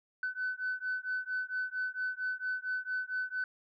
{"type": "beating tone pair", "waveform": "sine", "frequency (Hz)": [1506, 1510.4], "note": ["F#6", "F#6"], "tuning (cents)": [30, 35], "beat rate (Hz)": 4.4, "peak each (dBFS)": [-35, -35], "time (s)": [0.23, 3.44], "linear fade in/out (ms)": 2, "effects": ["tanh soft clip ceiling -27 dBFS"]}